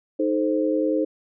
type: chord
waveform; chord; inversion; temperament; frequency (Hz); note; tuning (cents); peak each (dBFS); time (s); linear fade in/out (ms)
sine; A diminished; second; equal with one note detuned; 311.1 / 432.9 / 523.3; Eb4 / A4 / C5; 0 / -28 / 0; -22 / -26 / -24; 0.19-1.05; 10
effects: none